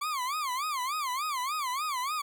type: tone with vibrato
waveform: 40% pulse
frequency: 1115 Hz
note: C#6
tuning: 10 cents sharp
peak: -29 dBFS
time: 0.01-2.22 s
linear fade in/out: 10 ms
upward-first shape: sine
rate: 3.4 Hz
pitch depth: 210 cents each way
effects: 11-bit